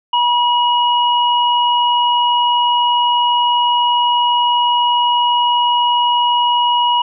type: tone pair together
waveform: sine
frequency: 965 / 2903 Hz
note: B5 / F#7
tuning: -40 / -34 cents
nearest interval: octave + perfect fifth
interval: 1906 cents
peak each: -12 / -17 dBFS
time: 0.13-7.02 s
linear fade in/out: 5 ms
effects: none